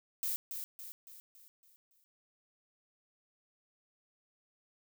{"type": "noise with echo", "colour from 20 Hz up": "violet", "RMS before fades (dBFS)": -35, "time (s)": [0.23, 0.36], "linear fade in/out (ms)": 0, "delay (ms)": 280, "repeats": 6, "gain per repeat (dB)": -6, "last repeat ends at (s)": 2.04, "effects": []}